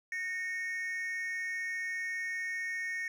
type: tone pair together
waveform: triangle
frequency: 1843 / 2208 Hz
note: A#6 / C#7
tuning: -20 / -7 cents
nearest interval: minor third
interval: 313 cents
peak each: -32 / -36 dBFS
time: 0.12-3.08 s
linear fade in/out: 2 ms
effects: tanh soft clip ceiling -29 dBFS